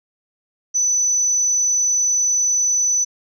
sine tone, 5990 Hz, F#8, 20 cents sharp, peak -14 dBFS, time 0.74-3.05 s, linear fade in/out 20 ms, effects tanh soft clip ceiling -10 dBFS

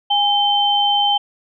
sine tone pair together, 820 / 3098 Hz, G#5 / G7, -22 / -21 cents, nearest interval octave + major seventh, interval 2301 cents, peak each -16 dBFS, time 0.1-1.18 s, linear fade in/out 10 ms, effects none

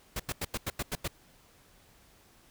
pink noise bursts, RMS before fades -33 dBFS, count 8, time 0.16-1.079 s, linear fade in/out 5 ms, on 37 ms, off 89 ms, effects pink hiss -61 dBFS RMS until 2.5 s

